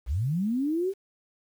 sine linear sweep, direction up, 50.6 to 401.1 Hz, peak -24 dBFS, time 0.06-0.94 s, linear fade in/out 50 ms, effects 9-bit

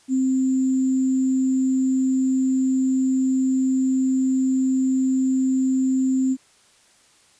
sine tone with sample-and-hold, 261.5 Hz, C4, 1 cent flat, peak -17 dBFS, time 0.08-6.37 s, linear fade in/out 50 ms, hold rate 7350 Hz, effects white hiss -56 dBFS RMS until 7.39 s + resampled to 22050 Hz

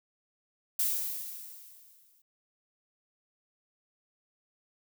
violet noise with exponential decay, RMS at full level -27 dBFS, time 0.79-2.22 s, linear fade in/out 5 ms, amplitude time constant 310 ms, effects none

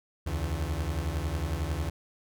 35% pulse beating tone pair, 71.5 / 82.5 Hz, D2 / E2, -46 / +2 cents, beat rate 11 Hz, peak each -30 dBFS, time 0.26-1.9 s, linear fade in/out 10 ms, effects none

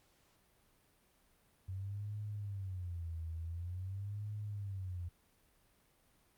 sine tone with vibrato, 92.5 Hz, F#2, in tune, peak -39 dBFS, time 1.68-5.09 s, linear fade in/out 10 ms, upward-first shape sine, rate 0.47 Hz, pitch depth 220 cents each way, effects pink hiss -71 dBFS RMS until 6.37 s + Opus 48 kbps

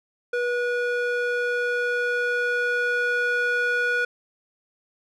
square tone with band-pass filter sweep, 485.6 Hz, B4, 29 cents flat, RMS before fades -24 dBFS, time 0.33-4.05 s, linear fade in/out 5 ms, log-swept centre 1000 to 1500 Hz, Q 2.3, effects none

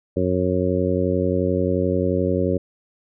harmonic tone, 91.4 Hz, F#2, 21 cents flat, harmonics 1 / 2 / 3 / 4 / 5 / 6, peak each -25 / -25 / -25 / -25 / -25 / -25 dBFS, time 0.16-2.58 s, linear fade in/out 10 ms, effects none

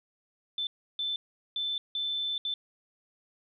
sine tone bursts at uneven times, 3529 Hz, A7, 4 cents sharp, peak -29 dBFS, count 5, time 0.58-0.67 / 0.99-1.16 / 1.56-1.78 / 1.95-2.38 / 2.45-2.54 s, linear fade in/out 2 ms, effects none

